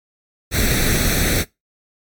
pink noise with comb filter, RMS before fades -17 dBFS, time 0.51-1.45 s, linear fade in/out 50 ms, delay 0.5 ms, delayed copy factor +0.75, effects noise-tail reverb RT60 0.2 s tail -22 dB re dry + MP3 96 kbps

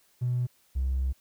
triangle tone pair in turn, 123.47 / 65.41 Hz, B2 / C2, 0 / 0 cents, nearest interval major seventh, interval 1100 cents, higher first, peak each -21 dBFS, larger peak neither, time 0.21-0.47 / 0.75-1.13 s, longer second, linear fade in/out 20 ms, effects tanh soft clip ceiling -22 dBFS + white hiss -65 dBFS RMS until 1.2 s

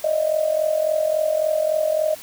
sine tone with amplitude modulation, 622.3 Hz, D#5, in tune, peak -14 dBFS, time 0.04-2.15 s, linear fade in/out 5 ms, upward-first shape sine, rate 43.6 Hz, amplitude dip 75%, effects white hiss -40 dBFS RMS until 2.22 s

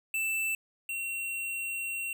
square tone pair in turn, 2654 / 2732 Hz, E7 / F7, +11 / -39 cents, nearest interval minor second, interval 50 cents, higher second, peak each -29 / -33 dBFS, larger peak first, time 0.14-0.55 / 0.89-2.13 s, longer second, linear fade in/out 2 ms, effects none

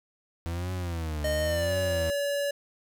40% pulse tone with vibrato, 82.41 Hz, E2, in tune, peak -29 dBFS, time 0.46-2.1 s, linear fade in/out 0 ms, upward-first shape triangle, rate 0.94 Hz, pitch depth 210 cents each way
square tone with pitch glide, 614 to 569.6 Hz, D#5 to C#5, -23 to +47 cents, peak -27 dBFS, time 1.24-2.51 s, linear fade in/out 5 ms, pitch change -130 cents, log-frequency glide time 1.44-1.77 s
effects none

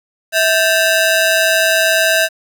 sawtooth ring-modulated tone, 1108.7 Hz, C#6, in tune, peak -4 dBFS, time 0.32-2.29 s, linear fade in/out 50 ms, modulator 459 Hz, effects 7-bit

